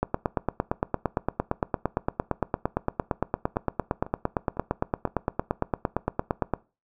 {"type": "two click trains", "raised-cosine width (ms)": 1, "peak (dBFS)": [-9, -24], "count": [58, 4], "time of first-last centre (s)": [[0.03, 6.537], [3.56, 5.075]], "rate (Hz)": [8.76, 1.98], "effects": ["noise-tail reverb RT60 0.3 s tail -21 dB re dry"]}